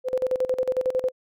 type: tone with tremolo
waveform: sine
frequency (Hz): 512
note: C5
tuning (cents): -38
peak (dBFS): -19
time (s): 0.04-1.12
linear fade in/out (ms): 50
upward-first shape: square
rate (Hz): 11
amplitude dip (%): 80
effects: none